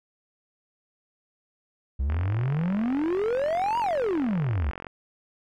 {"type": "exponential two-way sweep", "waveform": "triangle", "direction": "up then down", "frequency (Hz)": [63.4, 980, 63.4], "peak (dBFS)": -21, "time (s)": [1.99, 4.71], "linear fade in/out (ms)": 10, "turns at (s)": 3.79}
{"type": "click train", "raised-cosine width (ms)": 0.5, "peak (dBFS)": -21, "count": 125, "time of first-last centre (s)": [2.1, 4.868], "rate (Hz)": 44.8}
{"effects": []}